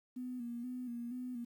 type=tone with vibrato; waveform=sine; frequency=243.9 Hz; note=B3; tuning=21 cents flat; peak=-39 dBFS; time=0.16-1.45 s; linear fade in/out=10 ms; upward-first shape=square; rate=2.1 Hz; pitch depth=49 cents each way; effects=11-bit